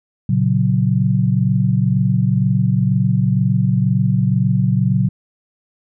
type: chord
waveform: sine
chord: F# major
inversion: first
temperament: equal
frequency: 116.54 / 138.59 / 185 Hz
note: A#2 / C#3 / F#3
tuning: 0 / 0 / 0 cents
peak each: -17 dBFS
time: 0.29-5.09 s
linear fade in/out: 5 ms
effects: none